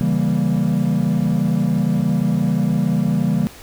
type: chord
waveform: triangle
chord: C# diminished seventh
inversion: none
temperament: equal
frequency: 138.59 / 164.81 / 196 / 233.1 Hz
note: C#3 / E3 / G3 / Bb3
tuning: 0 / 0 / 0 / 0 cents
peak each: -20 / -17 / -17 / -19 dBFS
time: 0.01-3.47 s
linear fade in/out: 0 ms
effects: tanh soft clip ceiling -8 dBFS + pink hiss -41 dBFS RMS until 3.62 s